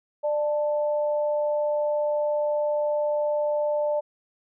sine tone pair together, 594.3 / 880 Hz, D5 / A5, +20 / 0 cents, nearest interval perfect fifth, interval 680 cents, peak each -22 / -33 dBFS, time 0.23-4.01 s, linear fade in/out 20 ms, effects none

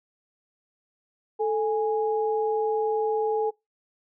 sine tone pair together, 438.7 / 828.2 Hz, A4 / G#5, -5 / -5 cents, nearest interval major seventh, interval 1100 cents, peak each -23 / -28 dBFS, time 1.39-3.51 s, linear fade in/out 20 ms, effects noise-tail reverb RT60 0.2 s tail -24 dB re dry

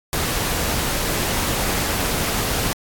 pink noise, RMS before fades -22 dBFS, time 0.13-2.73 s, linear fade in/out 0 ms, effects AAC 64 kbps

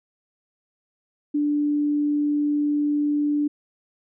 sine tone, 293.7 Hz, D4, in tune, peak -19 dBFS, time 1.34-3.48 s, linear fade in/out 10 ms, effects none

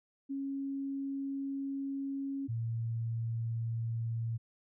sine tone pair in turn, 274.7 / 114.77 Hz, C#4 / A#2, -16 / -27 cents, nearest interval octave + minor third, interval 1511 cents, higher first, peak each -34 / -32 dBFS, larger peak second, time 0.29-2.48 / 2.48-4.38 s, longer first, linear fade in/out 20 ms, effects none

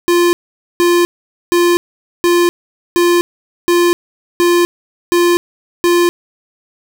square tone bursts, 348.2 Hz, F4, 5 cents flat, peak -9 dBFS, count 9, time 0.08-6.09 s, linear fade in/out 0 ms, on 250 ms, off 470 ms, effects none

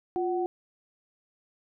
sine tone pair together, 353 / 748 Hz, F4 / F#5, +19 / +19 cents, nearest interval octave + minor second, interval 1300 cents, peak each -27 / -31 dBFS, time 0.16-0.46 s, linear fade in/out 0 ms, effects none

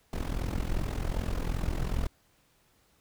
brown noise with amplitude modulation, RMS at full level -27 dBFS, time 0.13-2.07 s, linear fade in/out 2 ms, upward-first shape sine, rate 42.6 Hz, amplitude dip 80%, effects pink hiss -67 dBFS RMS until 3 s

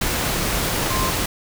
sine tone in noise, 1050 Hz, C6, 6 cents sharp, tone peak -24 dBFS, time 0.9-1.1 s, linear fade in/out 5 ms, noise pink, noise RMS -22 dBFS, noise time 0.01-1.26 s, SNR -5 dB, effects none

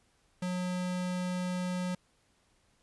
square tone, 181.1 Hz, F#3, 37 cents flat, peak -32 dBFS, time 0.42-1.95 s, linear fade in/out 5 ms, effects pink hiss -70 dBFS RMS until 2.82 s + resampled to 24000 Hz

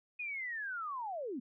sine linear sweep, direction down, 2499 to 220 Hz, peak -37 dBFS, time 0.19-1.4 s, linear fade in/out 10 ms, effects none

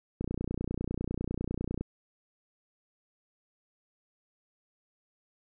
click train, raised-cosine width 3 ms, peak -20 dBFS, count 49, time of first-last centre 0.21-1.81 s, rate 30 Hz, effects none

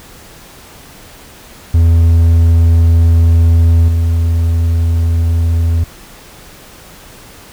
triangle tone with level steps, 83.3 Hz, E2, 19 cents sharp, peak -3 / -7 dBFS, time 1.74-5.84 s, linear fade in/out 5 ms, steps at 3.88 s, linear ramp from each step 2 ms, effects pink hiss -37 dBFS RMS until 7.52 s

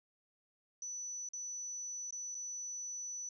sine tone with dropouts, 5960 Hz, F#8, 12 cents sharp, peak -40 dBFS, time 0.82-3.29 s, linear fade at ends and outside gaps 2 ms, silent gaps 1.289-1.334 / 2.108-2.125 / 2.346-2.35 s, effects none

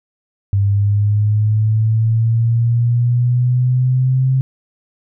sine linear sweep, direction up, 99 to 132.2 Hz, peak -11 dBFS, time 0.53-4.41 s, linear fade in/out 0 ms, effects none

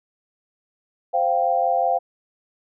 sine chord, C suspended fourth, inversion none, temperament equal, 523.3 / 698.5 / 784 Hz, C5 / F5 / G5, 0 / 0 / 0 cents, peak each -24 / -20 / -22 dBFS, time 1.13-1.99 s, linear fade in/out 20 ms, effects none

